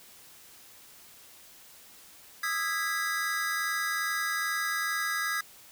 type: chord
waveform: square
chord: E major seventh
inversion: third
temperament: just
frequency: 1236.1 / 1318.5 / 1648.1 / 1977.8 Hz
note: D#6 / E6 / G#6 / B6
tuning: -12 / 0 / -14 / +2 cents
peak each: -37 / -38 / -32 / -35 dBFS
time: 2.43-5.41 s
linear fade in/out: 5 ms
effects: white hiss -53 dBFS RMS until 5.71 s